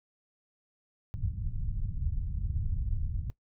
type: low-pass noise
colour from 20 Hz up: pink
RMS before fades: -32 dBFS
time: 1.14-3.3 s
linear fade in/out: 0 ms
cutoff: 120 Hz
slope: 24 dB/octave
effects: noise-tail reverb RT60 0.1 s tail -18 dB re dry